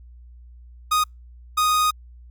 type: tone bursts at uneven times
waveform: 45% pulse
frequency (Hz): 1242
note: D#6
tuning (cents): -3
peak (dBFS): -17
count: 2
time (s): 0.91-1.04 / 1.57-1.91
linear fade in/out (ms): 10
effects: added 60 Hz sine -42 dBFS peak until 2.3 s + Opus 48 kbps